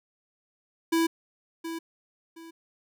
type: tone with echo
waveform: square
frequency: 329.6 Hz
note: E4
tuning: in tune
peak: -22 dBFS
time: 0.92-1.07 s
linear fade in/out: 10 ms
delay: 720 ms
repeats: 2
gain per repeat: -11 dB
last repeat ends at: 2.51 s
effects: none